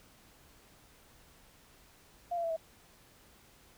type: tone with pitch steps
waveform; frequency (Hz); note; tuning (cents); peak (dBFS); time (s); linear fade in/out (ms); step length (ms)
sine; 698.5 / 681 / 663.9 / 647.2; F5 / F5 / E5 / E5; 0 / -44 / +12 / -32; -31; 2.31-2.566; 10; 64
effects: pink hiss -61 dBFS RMS until 3.77 s